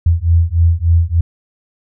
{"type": "beating tone pair", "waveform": "sine", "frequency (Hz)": [82.41, 85.81], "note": ["E2", "F2"], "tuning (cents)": [0, -30], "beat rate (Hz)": 3.4, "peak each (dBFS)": -12, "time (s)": [0.06, 1.21], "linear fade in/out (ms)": 5, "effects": []}